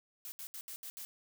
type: noise bursts at uneven times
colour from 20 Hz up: blue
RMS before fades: -45 dBFS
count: 6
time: 0.25-0.32 / 0.39-0.47 / 0.54-0.61 / 0.68-0.76 / 0.83-0.9 / 0.97-1.05 s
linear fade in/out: 0 ms
effects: none